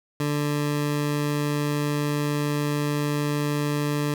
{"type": "tone", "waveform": "20% pulse", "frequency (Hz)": 146.83, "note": "D3", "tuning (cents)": 0, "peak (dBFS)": -18, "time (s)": [0.2, 4.14], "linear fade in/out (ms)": 2, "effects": []}